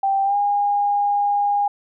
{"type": "tone with pitch glide", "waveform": "sine", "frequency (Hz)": [784, 814.9], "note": ["G5", "G#5"], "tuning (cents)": [0, -33], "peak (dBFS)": -16, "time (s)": [0.03, 1.68], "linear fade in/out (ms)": 5, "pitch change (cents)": 67, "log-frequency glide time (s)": [0.24, 0.36], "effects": []}